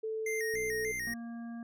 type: tone with pitch glide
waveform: sine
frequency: 440 to 437.2 Hz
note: A4 to A4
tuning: 0 to -11 cents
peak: -33 dBFS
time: 0.03-0.92 s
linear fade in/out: 10 ms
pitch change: -11 cents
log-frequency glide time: 0.53-0.64 s
type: tone with vibrato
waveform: square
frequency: 1975.5 Hz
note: B6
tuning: in tune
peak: -35 dBFS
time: 0.26-1.14 s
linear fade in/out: 5 ms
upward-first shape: square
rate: 3.4 Hz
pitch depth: 98 cents each way
type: click train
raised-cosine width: 3 ms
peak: -38 dBFS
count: 38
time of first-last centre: 0.54-1.134 s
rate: 62.3 Hz
type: harmonic tone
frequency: 233.1 Hz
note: A#3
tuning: in tune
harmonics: 1 / 3 / 5 / 7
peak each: -39 / -53 / -60 / -56 dBFS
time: 1.07-1.63 s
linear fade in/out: 2 ms
effects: none